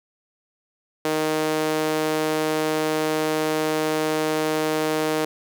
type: tone with high-pass filter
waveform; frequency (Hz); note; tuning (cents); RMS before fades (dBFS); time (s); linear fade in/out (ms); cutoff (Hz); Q
sawtooth; 155.56; D#3; 0; -23; 1.05-5.25; 0; 400; 1.8
effects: none